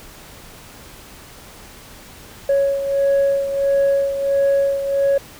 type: beating tone pair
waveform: sine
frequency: 554.4 / 555.9 Hz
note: C#5 / C#5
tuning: 0 / +5 cents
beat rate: 1.5 Hz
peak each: -14 / -20 dBFS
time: 2.49-5.18 s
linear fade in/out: 5 ms
effects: tanh soft clip ceiling -11 dBFS + pink hiss -41 dBFS RMS until 5.39 s